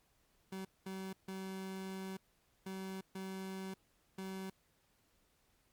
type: tone bursts at uneven times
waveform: 30% pulse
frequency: 190.5 Hz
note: G3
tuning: 49 cents flat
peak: -39 dBFS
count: 6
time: 0.52-0.65 / 0.86-1.13 / 1.28-2.17 / 2.66-3.01 / 3.15-3.74 / 4.18-4.5 s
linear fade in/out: 5 ms
effects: pink hiss -74 dBFS RMS until 5.72 s + MP3 96 kbps